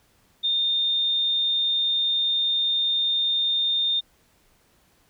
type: tone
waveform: sine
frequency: 3635 Hz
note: A#7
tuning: 44 cents flat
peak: -20 dBFS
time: 0.43-4.01 s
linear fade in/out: 20 ms
effects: pink hiss -62 dBFS RMS until 5.09 s